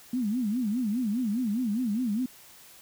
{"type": "tone with vibrato", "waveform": "sine", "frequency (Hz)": 228.4, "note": "A#3", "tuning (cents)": -35, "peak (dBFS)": -25, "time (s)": [0.13, 2.26], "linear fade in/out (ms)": 5, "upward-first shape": "sine", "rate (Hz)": 4.9, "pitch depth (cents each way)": 220, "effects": ["white hiss -52 dBFS RMS until 2.81 s"]}